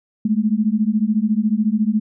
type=beating tone pair; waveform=sine; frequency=207.7 / 221.7 Hz; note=G#3 / A3; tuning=0 / +13 cents; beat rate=14 Hz; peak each=-18 dBFS; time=0.25-2 s; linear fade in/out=5 ms; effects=none